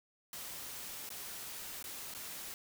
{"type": "noise with dropouts", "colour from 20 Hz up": "white", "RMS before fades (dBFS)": -45, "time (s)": [0.33, 2.54], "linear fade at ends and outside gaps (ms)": 1, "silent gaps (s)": [[1.091, 1.103], [1.827, 1.841], [2.139, 2.148]], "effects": []}